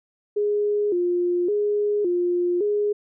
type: tone with vibrato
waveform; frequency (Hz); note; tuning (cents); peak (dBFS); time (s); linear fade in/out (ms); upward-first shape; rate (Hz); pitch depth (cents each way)
sine; 382.4; G4; -43; -19; 0.36-2.93; 10; square; 0.89; 140
effects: none